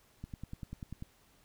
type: click train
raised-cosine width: 5 ms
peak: -29 dBFS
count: 9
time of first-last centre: 0.24-1.024 s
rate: 10.2 Hz
effects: pink hiss -66 dBFS RMS until 1.44 s